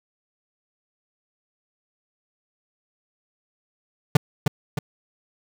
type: tone with echo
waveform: 45% pulse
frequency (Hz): 146.83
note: D3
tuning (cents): 0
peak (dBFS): -10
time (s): 4.15-4.17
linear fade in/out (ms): 5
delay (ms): 310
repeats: 2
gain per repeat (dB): -6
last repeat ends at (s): 4.79
effects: none